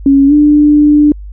sine tone with pitch glide, 276.4 to 296.2 Hz, C#4 to D4, -5 to +15 cents, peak -3 dBFS, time 0.06-1.12 s, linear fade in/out 2 ms, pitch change +120 cents, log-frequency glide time 0.27-0.33 s, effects added 50 Hz sine -24 dBFS peak until 1.32 s

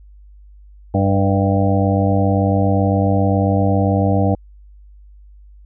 harmonic tone with a mistuned harmonic, 98 Hz, G2, in tune, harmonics 1 / 2 / 3 / 5 / 6 / 7 / 8, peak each -16 / -19 / -21 / -23 / -24 / -24 / -25 dBFS, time 0.94-4.35 s, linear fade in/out 5 ms, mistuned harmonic 6, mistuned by +31 cents, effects added 50 Hz sine -40 dBFS peak until 5.65 s

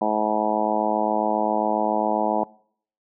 harmonic tone, 107.4 Hz, A2, 41 cents flat, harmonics 2 / 3 / 4 / 5 / 6 / 7 / 8 / 9, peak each -28 / -29 / -32 / -29 / -26 / -26 / -27 / -29 dBFS, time 0.01-2.44 s, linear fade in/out 5 ms, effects noise-tail reverb RT60 0.6 s tail -24 dB re dry

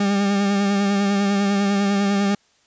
40% pulse tone with vibrato, 200 Hz, G3, 35 cents sharp, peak -16 dBFS, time 0-2.35 s, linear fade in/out 5 ms, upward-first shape sine, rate 10 Hz, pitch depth 31 cents each way, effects white hiss -60 dBFS RMS until 2.66 s + resampled to 16000 Hz

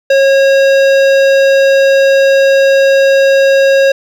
sine tone with hard clipping, 545 Hz, C#5, 29 cents flat, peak -7 dBFS, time 0.1-3.92 s, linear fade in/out 5 ms, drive 15 dB, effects none

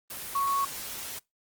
sine tone in noise, 1108.7 Hz, C#6, in tune, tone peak -24 dBFS, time 0.35-0.65 s, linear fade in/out 5 ms, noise white, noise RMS -38 dBFS, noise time 0.1-1.19 s, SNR +11 dB, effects noise-tail reverb RT60 0.2 s tail -24 dB re dry + Opus 24 kbps

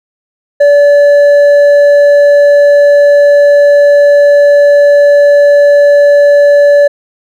sine tone with hard clipping, 576 Hz, D5, 34 cents flat, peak -3 dBFS, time 0.6-6.88 s, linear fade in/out 10 ms, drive 4 dB, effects none

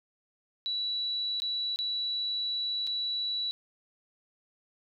sine tone with dropouts, 3934 Hz, B7, 7 cents flat, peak -29 dBFS, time 0.66-3.51 s, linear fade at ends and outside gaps 0 ms, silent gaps 1.401-1.42 / 1.76-1.789 / 2.868-2.873 s, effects none

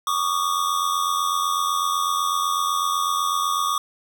square tone pair together, 1125 / 1213 Hz, C#6 / D#6, +25 / -44 cents, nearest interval minor second, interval 131 cents, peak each -24 dBFS, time 0.07-3.78 s, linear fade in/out 2 ms, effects none

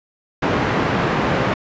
pink band-pass noise, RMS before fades -19 dBFS, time 0.42-1.54 s, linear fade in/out 5 ms, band 120 to 1900 Hz, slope 12 dB/octave, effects resampled to 16000 Hz

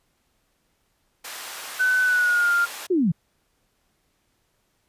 pink high-pass noise, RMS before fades -36 dBFS, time 1.24-2.87 s, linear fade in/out 10 ms, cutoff 870 Hz, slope 12 dB/octave
sine tone with pitch glide, 1508 to 1398.9 Hz, F#6 to F6, +32 to +2 cents, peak -17 dBFS, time 1.79-2.66 s, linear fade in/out 20 ms, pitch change -130 cents, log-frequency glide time 2.02-2.54 s
sine linear sweep, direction down, 388.5 to 145.7 Hz, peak -17 dBFS, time 2.9-3.12 s, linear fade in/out 10 ms
effects pink hiss -69 dBFS RMS until 4.88 s + resampled to 32000 Hz

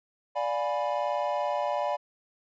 triangle chord, D diminished seventh, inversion none, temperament equal with one note detuned, 587.3 / 708.2 / 830.6 / 987.8 Hz, D5 / F5 / Ab5 / Cb6, 0 / +24 / 0 / 0 cents, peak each -28 / -31 / -31 / -31 dBFS, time 0.35-1.97 s, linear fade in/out 20 ms, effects resampled to 16000 Hz

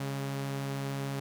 sawtooth tone pair together, 137.91 / 203.7 Hz, C#3 / G#3, -9 / -33 cents, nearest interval perfect fifth, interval 676 cents, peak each -29 / -40 dBFS, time 0-1.2 s, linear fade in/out 5 ms, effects none

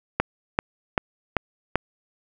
click train, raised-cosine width 0.5 ms, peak -4 dBFS, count 5, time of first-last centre 0.2-1.756 s, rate 2.57 Hz, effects none

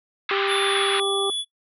pink band-pass noise, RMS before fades -26 dBFS, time 0.29-1 s, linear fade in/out 2 ms, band 1100 to 3800 Hz, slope 48 dB/octave
harmonic tone, 394.5 Hz, G4, 11 cents sharp, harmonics 1 / 2 / 3, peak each -24 / -31 / -29 dBFS, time 0.31-1.3 s, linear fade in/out 2 ms
square tone with pitch glide, 3520 to 3420 Hz, A7 to A7, 0 to -50 cents, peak -25 dBFS, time 0.47-1.45 s, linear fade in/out 50 ms, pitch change -50 cents, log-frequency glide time 0.64-0.81 s
effects noise-tail reverb RT60 0.1 s tail -22 dB re dry + resampled to 32000 Hz

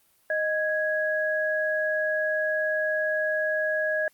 sine tone pair together, 621.5 / 1661.2 Hz, D#5 / G#6, -2 / 0 cents, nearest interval octave + perfect fourth, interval 1702 cents, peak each -26 dBFS, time 0.3-4.08 s, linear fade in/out 2 ms, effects white hiss -64 dBFS RMS until 4.13 s + Opus 32 kbps

